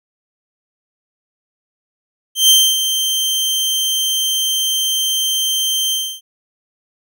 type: tone with ADSR envelope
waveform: sawtooth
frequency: 3136 Hz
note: G7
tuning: in tune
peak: -3 dBFS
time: 2.35-6.21 s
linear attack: 140 ms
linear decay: 270 ms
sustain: -9 dB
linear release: 290 ms
effects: none